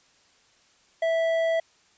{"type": "tone with hard clipping", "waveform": "sine", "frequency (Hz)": 657, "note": "E5", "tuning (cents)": -6, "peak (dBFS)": -23, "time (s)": [1.02, 1.6], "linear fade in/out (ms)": 5, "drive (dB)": 8, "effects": ["white hiss -61 dBFS RMS until 1.97 s", "resampled to 16000 Hz"]}